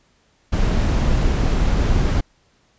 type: noise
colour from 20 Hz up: brown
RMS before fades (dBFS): -17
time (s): 0.52-2.21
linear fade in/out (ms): 10
effects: pink hiss -60 dBFS RMS until 2.78 s + resampled to 16000 Hz